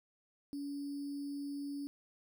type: tone with sample-and-hold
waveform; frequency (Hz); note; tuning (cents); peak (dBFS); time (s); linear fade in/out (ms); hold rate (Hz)
sine; 283.9; C#4; +41; -38; 0.53-1.87; 0; 4900
effects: none